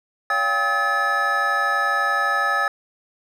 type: tone cluster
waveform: triangle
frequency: 566 / 703 / 795 / 1280 / 1727 Hz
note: C#5 / F5 / G5 / D#6 / A6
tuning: +36 / +11 / +24 / +49 / -33 cents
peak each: -29 / -29 / -25 / -20 / -20 dBFS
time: 0.3-2.68 s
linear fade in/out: 2 ms
effects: none